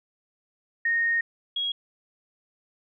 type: tone pair in turn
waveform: sine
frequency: 1853 / 3302 Hz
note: A#6 / G#7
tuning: -11 / -11 cents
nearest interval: minor seventh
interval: 1000 cents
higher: second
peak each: -21 / -25 dBFS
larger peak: first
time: 0.85-1.21 / 1.56-1.72 s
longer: first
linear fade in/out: 5 ms
effects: none